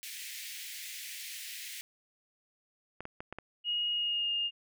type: high-pass noise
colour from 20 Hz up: pink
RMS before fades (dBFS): -43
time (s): 0.03-1.81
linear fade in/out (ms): 0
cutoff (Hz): 1900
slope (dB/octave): 48
type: clicks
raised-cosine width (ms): 0.5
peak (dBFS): -25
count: 5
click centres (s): 3.006 / 3.054 / 3.205 / 3.326 / 3.386
type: tone with pitch glide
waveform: sine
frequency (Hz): 2877 to 2829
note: F#7 to F7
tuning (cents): -49 to +22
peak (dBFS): -29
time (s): 3.64-4.51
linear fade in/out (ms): 50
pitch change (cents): -29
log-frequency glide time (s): 3.92-4.32
effects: none